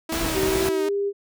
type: tone with vibrato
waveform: sawtooth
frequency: 320.9 Hz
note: E4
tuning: 46 cents flat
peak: -23 dBFS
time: 0.09-0.89 s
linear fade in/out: 5 ms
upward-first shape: triangle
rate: 2.3 Hz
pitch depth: 67 cents each way
type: noise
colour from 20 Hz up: pink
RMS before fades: -27 dBFS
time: 0.12-0.69 s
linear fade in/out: 2 ms
type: tone with pitch glide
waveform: sine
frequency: 383.7 to 401.4 Hz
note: G4 to G4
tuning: -37 to +41 cents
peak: -21 dBFS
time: 0.33-1.13 s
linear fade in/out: 50 ms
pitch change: +78 cents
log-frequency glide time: 0.78-0.87 s
effects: none